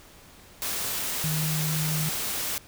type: tone in noise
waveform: sine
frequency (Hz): 155.56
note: D#3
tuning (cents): 0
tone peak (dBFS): -26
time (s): 1.24-2.09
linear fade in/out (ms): 0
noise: white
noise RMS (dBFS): -30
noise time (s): 0.62-2.58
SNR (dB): +1
effects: pink hiss -51 dBFS RMS until 2.67 s